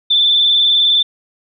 sine tone with vibrato, 3520 Hz, A7, in tune, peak -9 dBFS, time 0.1-1.03 s, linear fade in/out 10 ms, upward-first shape square, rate 20 Hz, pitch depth 26 cents each way, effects none

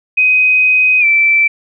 sine tone with pitch glide, 2512 to 2330 Hz, D#7 to D7, +16 to -14 cents, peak -7 dBFS, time 0.17-1.48 s, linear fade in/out 10 ms, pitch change -130 cents, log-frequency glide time 1-1.05 s, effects none

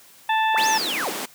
harmonic tone, 880 Hz, A5, in tune, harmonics 1 / 2 / 3 / 4, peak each -19 / -25 / -29 / -31 dBFS, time 0.29-0.78 s, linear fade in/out 5 ms
sine linear two-way sweep, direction up then down, 246.9 to 6600 to 246.9 Hz, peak -24 dBFS, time 0.54-1.1 s, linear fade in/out 10 ms, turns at 0.68 s
pink high-pass noise, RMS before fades -30 dBFS, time 0.57-1.26 s, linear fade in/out 10 ms, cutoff 220 Hz, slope 24 dB/octave
effects white hiss -50 dBFS RMS until 1.34 s + high-pass 100 Hz 12 dB/octave

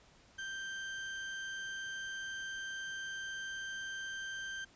35% pulse tone, 1568 Hz, G6, in tune, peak -38 dBFS, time 0.38-4.65 s, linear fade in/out 10 ms, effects pink hiss -63 dBFS RMS until 4.75 s + resampled to 16000 Hz

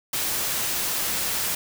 white noise, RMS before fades -26 dBFS, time 0.13-1.55 s, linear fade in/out 5 ms, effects none

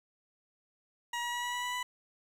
20% pulse tone with pitch steps, 954 / 960.1 / 966.2 / 972.4 / 978.6 / 984.8 / 991.1 Hz, A#5 / B5 / B5 / B5 / B5 / B5 / B5, +40 / -49 / -38 / -27 / -16 / -5 / +6 cents, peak -28 dBFS, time 1.13-1.83 s, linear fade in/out 5 ms, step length 100 ms, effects low-pass 10000 Hz 12 dB/octave + 9-bit

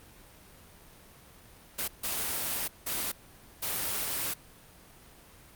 white noise bursts at uneven times, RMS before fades -32 dBFS, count 4, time 1.78-1.88 / 2.03-2.68 / 2.86-3.12 / 3.62-4.34 s, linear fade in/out 10 ms, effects pink hiss -54 dBFS RMS until 5.55 s + Opus 32 kbps

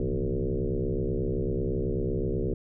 sine tone with frequency modulation, 164.81 Hz, E3, in tune, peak -25 dBFS, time 0-2.54 s, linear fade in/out 2 ms, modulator 68 Hz, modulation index 4.5, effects none

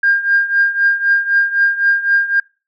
sine tone with tremolo, 1606 Hz, G6, 41 cents sharp, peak -7 dBFS, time 0.03-2.4 s, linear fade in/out 5 ms, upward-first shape triangle, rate 3.9 Hz, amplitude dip 85%, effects noise-tail reverb RT60 0.3 s tail -24 dB re dry + tanh soft clip ceiling -3 dBFS

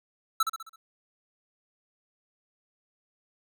square tone with echo, 1320 Hz, E6, 2 cents sharp, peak -21 dBFS, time 0.4-0.43 s, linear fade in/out 5 ms, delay 66 ms, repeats 5, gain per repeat -6 dB, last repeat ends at 0.76 s, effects none

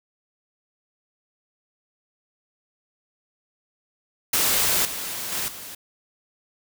white noise with level steps, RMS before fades -21 / -31 / -27 / -38 dBFS, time 4.33-5.75 s, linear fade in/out 5 ms, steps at 4.85 / 5.32 / 5.48 s, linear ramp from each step 2 ms, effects none

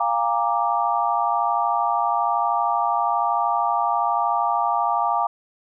sine chord, Bb dominant seventh, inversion second, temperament equal with one note detuned, 698.5 / 811.2 / 932.3 / 1174.7 Hz, F5 / Ab5 / Bb5 / D6, 0 / -41 / 0 / 0 cents, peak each -24 dBFS, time 0-5.27 s, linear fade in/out 5 ms, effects none

